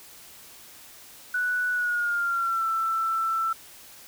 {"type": "tone with pitch glide", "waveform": "sine", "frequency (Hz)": [1479, 1332.9], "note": ["F#6", "E6"], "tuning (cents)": [-1, 19], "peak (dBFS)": -23, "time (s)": [1.34, 3.53], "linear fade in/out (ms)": 5, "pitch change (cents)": -180, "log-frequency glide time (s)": [1.72, 2.66], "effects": ["white hiss -48 dBFS RMS until 4.07 s"]}